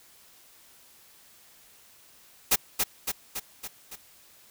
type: noise with echo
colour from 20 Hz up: white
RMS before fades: -21 dBFS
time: 2.51-2.56 s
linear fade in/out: 10 ms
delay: 280 ms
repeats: 5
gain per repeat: -4 dB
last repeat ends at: 3.96 s
effects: white hiss -56 dBFS RMS until 4.5 s